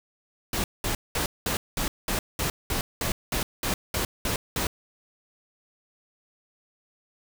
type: noise bursts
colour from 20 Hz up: pink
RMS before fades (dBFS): -27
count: 14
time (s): 0.53-4.67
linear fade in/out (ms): 2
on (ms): 110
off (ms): 200
effects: none